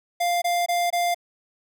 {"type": "tone bursts", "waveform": "square", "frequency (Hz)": 698.5, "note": "F5", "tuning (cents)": 0, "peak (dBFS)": -21, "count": 4, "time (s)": [0.2, 1.146], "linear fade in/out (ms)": 10, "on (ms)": 220, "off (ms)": 22, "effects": []}